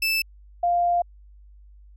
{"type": "tone pair in turn", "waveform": ["30% pulse", "sine"], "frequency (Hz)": [2637, 698.5], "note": ["E7", "F5"], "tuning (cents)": [0, 0], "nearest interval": "octave + major seventh", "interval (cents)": 2300, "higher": "first", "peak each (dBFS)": -18, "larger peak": "neither", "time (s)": [[0.02, 0.22], [0.63, 1.02]], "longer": "second", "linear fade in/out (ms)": 5, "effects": ["added 50 Hz sine -46 dBFS peak until 1.96 s"]}